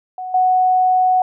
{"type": "tone with level steps", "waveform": "sine", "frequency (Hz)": 740, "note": "F#5", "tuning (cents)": 0, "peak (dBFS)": [-24, -11], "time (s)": [0.18, 1.22], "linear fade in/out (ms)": 2, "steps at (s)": 0.34, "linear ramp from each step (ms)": 5, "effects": []}